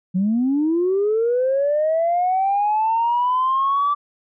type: linear sweep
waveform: sine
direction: up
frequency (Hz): 176.9 to 1168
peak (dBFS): -15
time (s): 0.14-3.95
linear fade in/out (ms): 20
effects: tanh soft clip ceiling -12 dBFS